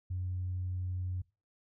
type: tone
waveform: sine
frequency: 91.2 Hz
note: F#2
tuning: 24 cents flat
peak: -32 dBFS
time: 0.1-1.22 s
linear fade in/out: 10 ms
effects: noise-tail reverb RT60 0.3 s tail -23 dB re dry + tanh soft clip ceiling -28 dBFS